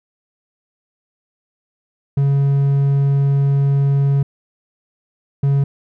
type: tone bursts at uneven times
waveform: triangle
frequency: 139.4 Hz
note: C#3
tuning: 10 cents sharp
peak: -10 dBFS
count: 2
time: 2.17-4.23 / 5.43-5.64 s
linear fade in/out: 5 ms
effects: none